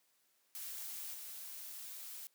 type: noise with level steps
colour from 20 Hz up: blue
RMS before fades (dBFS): -45 / -48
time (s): 0.55-2.27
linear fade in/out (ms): 0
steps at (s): 1.14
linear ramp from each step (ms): 5
effects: white hiss -75 dBFS RMS until 2.34 s + high-pass 200 Hz 12 dB/octave